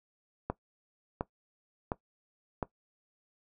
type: click train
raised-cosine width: 1 ms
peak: -17 dBFS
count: 4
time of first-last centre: 0.5-2.628 s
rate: 1.41 Hz
effects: noise-tail reverb RT60 0.1 s tail -18 dB re dry